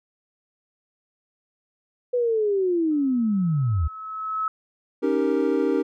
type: linear sweep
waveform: sine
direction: down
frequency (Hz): 499.2 to 69.3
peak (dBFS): -19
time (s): 2.13-3.88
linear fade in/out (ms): 10
type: tone with exponential growth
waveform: sine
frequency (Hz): 1293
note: E6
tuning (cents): -34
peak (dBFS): -21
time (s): 2.91-4.48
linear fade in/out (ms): 2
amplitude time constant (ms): 340
type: chord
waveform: triangle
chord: Eb dominant seventh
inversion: third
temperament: equal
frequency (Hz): 277.2 / 311.1 / 392 / 466.2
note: Db4 / Eb4 / G4 / Bb4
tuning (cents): 0 / 0 / 0 / 0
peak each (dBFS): -23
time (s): 5.02-5.83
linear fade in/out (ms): 20
effects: none